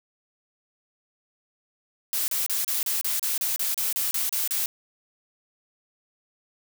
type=noise bursts; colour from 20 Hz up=blue; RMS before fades=-26 dBFS; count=14; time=2.13-4.659 s; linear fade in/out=0 ms; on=150 ms; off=33 ms; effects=none